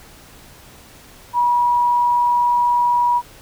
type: tone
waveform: sine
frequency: 966 Hz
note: B5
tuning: 39 cents flat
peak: -13 dBFS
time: 1.33-3.22 s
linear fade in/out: 50 ms
effects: pink hiss -44 dBFS RMS until 3.41 s